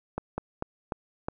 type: slowing click train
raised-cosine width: 1 ms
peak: -16 dBFS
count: 5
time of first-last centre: 0.18-1.285 s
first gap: 200 ms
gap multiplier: 1.22
effects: none